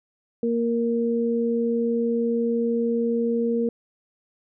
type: tone pair together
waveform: sine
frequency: 233.1 / 466.8 Hz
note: A#3 / A#4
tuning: 0 / +2 cents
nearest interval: octave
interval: 1202 cents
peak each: -23 dBFS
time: 0.43-3.69 s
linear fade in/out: 2 ms
effects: none